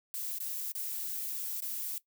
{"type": "noise with dropouts", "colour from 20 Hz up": "violet", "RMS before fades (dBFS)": -37, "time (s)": [0.14, 1.98], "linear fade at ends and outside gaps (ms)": 0, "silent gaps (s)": [[0.384, 0.403], [0.718, 0.752], [1.604, 1.622]], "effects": ["noise-tail reverb RT60 0.1 s tail -18 dB re dry"]}